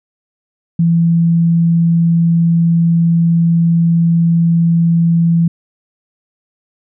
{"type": "tone", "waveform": "sine", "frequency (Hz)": 167.7, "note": "E3", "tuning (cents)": 30, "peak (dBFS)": -8, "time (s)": [0.79, 5.48], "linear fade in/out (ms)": 5, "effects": []}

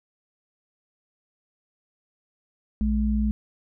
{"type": "tone pair together", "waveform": "sine", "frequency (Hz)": [59.57, 212.3], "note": ["A#1", "G#3"], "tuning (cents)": [38, 38], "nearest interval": "octave + minor seventh", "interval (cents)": 2200, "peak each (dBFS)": -23, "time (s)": [2.81, 3.31], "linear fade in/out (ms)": 0, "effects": []}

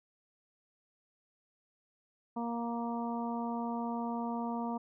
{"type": "harmonic tone", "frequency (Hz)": 234.5, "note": "A#3", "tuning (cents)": 11, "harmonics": [1, 2, 3, 4, 5], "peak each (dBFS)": [-35, -44, -41, -40, -47], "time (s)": [2.36, 4.78], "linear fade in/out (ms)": 10, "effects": []}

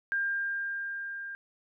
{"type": "tone with level ramp", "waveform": "sine", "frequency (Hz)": 1600, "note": "G6", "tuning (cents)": 35, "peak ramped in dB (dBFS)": [-26, -37], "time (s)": [0.12, 1.35], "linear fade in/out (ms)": 0, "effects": []}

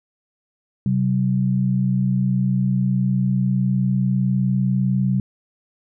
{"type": "tone pair together", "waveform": "sine", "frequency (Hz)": [130.81, 190.74], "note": ["C3", "G3"], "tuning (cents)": [0, -47], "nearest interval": "perfect fifth", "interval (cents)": 653, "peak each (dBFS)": -19, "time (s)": [0.86, 5.2], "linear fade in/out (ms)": 2, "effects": []}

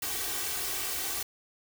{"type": "noise with comb filter", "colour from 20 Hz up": "white", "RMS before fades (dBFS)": -33, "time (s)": [0.02, 1.23], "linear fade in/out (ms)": 5, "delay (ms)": 2.6, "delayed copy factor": 0.85, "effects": []}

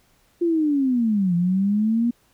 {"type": "linear two-way sweep", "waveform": "sine", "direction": "down then up", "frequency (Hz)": [349.2, 170.4, 240.7], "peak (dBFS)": -17, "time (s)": [0.41, 2.11], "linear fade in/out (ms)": 10, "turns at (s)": 1.35, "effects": ["pink hiss -61 dBFS RMS until 2.33 s"]}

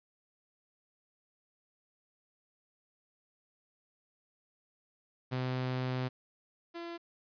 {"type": "tone pair in turn", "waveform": "sawtooth", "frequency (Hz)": [128, 340], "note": ["C3", "F4"], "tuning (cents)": [-38, -46], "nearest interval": "octave + perfect fourth", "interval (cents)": 1692, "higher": "second", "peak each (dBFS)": [-28, -36], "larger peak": "first", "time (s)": [[5.31, 6.09], [6.74, 6.98]], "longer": "first", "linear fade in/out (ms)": 20, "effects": ["resampled to 11025 Hz", "11-bit"]}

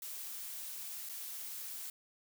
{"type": "noise with dropouts", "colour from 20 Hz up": "blue", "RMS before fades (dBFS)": -44, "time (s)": [0.02, 1.9], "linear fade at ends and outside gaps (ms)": 2, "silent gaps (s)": [1.09, 1.094], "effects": []}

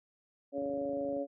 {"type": "harmonic tone", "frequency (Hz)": 140.6, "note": "C#3", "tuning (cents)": 25, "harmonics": [2, 3, 4, 5], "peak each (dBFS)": [-37, -43, -34, -46], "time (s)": [0.52, 1.27], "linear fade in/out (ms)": 50}
{"type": "click train", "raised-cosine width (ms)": 2, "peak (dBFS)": -35, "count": 16, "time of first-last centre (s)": [0.58, 1.166], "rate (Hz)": 25.6}
{"effects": ["high-pass 80 Hz 12 dB/octave"]}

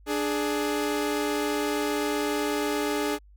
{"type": "tone pair together", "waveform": "sawtooth", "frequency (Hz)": [295, 418.4], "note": ["D4", "G#4"], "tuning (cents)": [8, 13], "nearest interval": "tritone", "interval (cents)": 605, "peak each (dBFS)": -24, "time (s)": [0.06, 3.19], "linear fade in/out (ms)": 50, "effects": ["added 50 Hz sine -50 dBFS peak until 3.36 s"]}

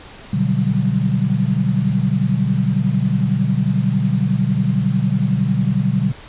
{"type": "chord", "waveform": "sine", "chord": "G major seventh", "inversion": "first", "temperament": "equal", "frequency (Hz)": [123.47, 146.83, 185, 196], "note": ["B2", "D3", "F#3", "G3"], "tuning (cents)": [0, 0, 0, 0], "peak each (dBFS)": -20, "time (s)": [0.33, 6.12], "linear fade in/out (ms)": 5, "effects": ["pink hiss -39 dBFS RMS until 6.28 s", "resampled to 8000 Hz"]}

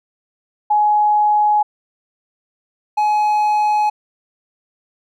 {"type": "tone pair in turn", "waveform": ["sine", "triangle"], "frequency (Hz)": [840, 843.8], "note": ["G#5", "G#5"], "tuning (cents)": [19, 27], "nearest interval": "unison", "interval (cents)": 8, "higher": "second", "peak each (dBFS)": -11, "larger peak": "neither", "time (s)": [[0.7, 1.63], [2.97, 3.9]], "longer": "neither", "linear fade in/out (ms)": 10, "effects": []}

